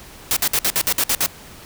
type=noise bursts; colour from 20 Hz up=white; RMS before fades=-18 dBFS; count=9; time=0.31-1.261 s; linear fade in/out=0 ms; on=55 ms; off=57 ms; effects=pink hiss -41 dBFS RMS until 1.65 s